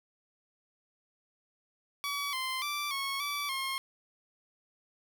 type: tone with pitch steps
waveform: 15% pulse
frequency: 1139 / 1041 / 1170 / 1098 / 1154 / 1072 Hz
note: C#6 / C6 / D6 / C#6 / D6 / C6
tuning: +47 / -9 / -7 / -17 / -31 / +42 cents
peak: -26 dBFS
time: 2.04-3.78 s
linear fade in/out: 0 ms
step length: 290 ms
effects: none